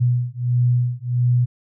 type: beating tone pair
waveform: sine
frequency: 122 / 123.5 Hz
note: B2 / B2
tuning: -21 / 0 cents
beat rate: 1.5 Hz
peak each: -19 dBFS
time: 0-1.46 s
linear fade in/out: 20 ms
effects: none